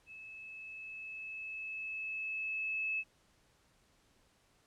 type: tone with level ramp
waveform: sine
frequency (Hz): 2600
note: E7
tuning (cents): -24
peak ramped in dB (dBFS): -48 to -32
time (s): 0.06-3.04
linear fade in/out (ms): 50
effects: pink hiss -70 dBFS RMS until 4.66 s + low-pass 10000 Hz 12 dB/octave